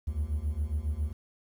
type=beating tone pair; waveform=triangle; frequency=70.7 / 78 Hz; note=C#2 / D#2; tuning=+35 / +5 cents; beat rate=7.3 Hz; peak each=-30 / -29 dBFS; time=0.07-1.13 s; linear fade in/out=10 ms; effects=10-bit